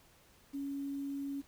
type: tone with quantisation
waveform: sine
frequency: 279 Hz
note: C#4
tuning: 11 cents sharp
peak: -36 dBFS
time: 0.53-1.42 s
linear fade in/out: 20 ms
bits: 10
effects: pink hiss -64 dBFS RMS until 1.47 s